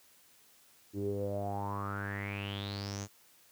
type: tone with low-pass filter sweep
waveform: sawtooth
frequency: 100.3 Hz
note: G2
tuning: 40 cents sharp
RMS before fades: -37 dBFS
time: 0.93-3.08 s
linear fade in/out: 50 ms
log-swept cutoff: 330 to 6900 Hz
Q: 9.2
effects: white hiss -63 dBFS RMS until 3.51 s + high-pass 60 Hz 12 dB/octave